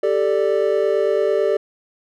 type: chord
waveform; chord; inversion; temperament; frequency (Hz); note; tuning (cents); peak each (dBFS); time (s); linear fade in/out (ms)
triangle; G suspended second; none; just; 392 / 441 / 588; G4 / A4 / D5; 0 / +4 / +2; -18; 0.03-1.57; 5
effects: none